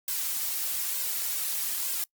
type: noise with flanger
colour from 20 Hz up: blue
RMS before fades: -30 dBFS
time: 0.08-2.04 s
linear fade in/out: 2 ms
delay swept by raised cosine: 1.9 to 5.4 ms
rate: 1.1 Hz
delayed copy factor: +0.7
effects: noise-tail reverb RT60 0.1 s tail -25 dB re dry + Opus 48 kbps